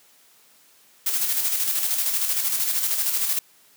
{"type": "noise with tremolo", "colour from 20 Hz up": "blue", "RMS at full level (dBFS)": -22, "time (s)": [1.06, 3.39], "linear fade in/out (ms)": 5, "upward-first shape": "square", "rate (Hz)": 13, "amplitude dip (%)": 40, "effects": ["white hiss -56 dBFS RMS until 3.76 s", "high-pass 150 Hz 12 dB/octave"]}